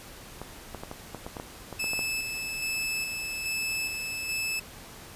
clicks, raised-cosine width 1 ms, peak -22 dBFS, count 12, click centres 0.416 / 0.747 / 0.835 / 0.914 / 1.147 / 1.265 / 1.368 / 1.399 / 1.727 / 1.842 / 1.934 / 1.992 s
sawtooth tone with tremolo, 2615 Hz, E7, 15 cents flat, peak -25 dBFS, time 1.79-4.6 s, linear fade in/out 10 ms, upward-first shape square, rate 1.2 Hz, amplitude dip 35%
effects pink hiss -46 dBFS RMS until 5.15 s + resampled to 32000 Hz

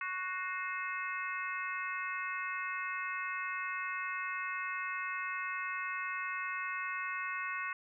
harmonic tone with a mistuned harmonic, 370 Hz, F#4, in tune, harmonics 3 / 4 / 5 / 6 / 7, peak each -40 / -41 / -42 / -43 / -43 dBFS, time 0.01-7.73 s, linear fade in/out 2 ms, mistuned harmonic 6, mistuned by -76 cents, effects none

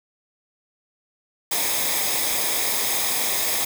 white noise with comb filter, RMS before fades -23 dBFS, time 1.51-3.65 s, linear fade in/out 5 ms, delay 0.69 ms, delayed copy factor -0.6, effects none

